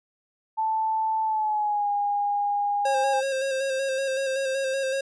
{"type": "tone with pitch glide", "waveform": "sine", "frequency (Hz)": [880, 816.3], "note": ["A5", "G#5"], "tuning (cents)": [0, -30], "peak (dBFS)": -22, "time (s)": [0.57, 3.21], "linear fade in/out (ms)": 20, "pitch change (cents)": -130, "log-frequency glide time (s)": [1.23, 1.89]}
{"type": "tone with vibrato", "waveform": "square", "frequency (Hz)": 536, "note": "C5", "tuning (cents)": 42, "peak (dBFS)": -25, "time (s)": [2.85, 5.01], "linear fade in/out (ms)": 5, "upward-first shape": "square", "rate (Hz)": 5.3, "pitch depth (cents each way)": 26}
{"effects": ["resampled to 22050 Hz"]}